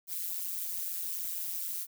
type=noise with amplitude modulation; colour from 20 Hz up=violet; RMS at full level=-32 dBFS; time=0.07-1.87 s; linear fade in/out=50 ms; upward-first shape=sine; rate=176 Hz; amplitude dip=95%; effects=none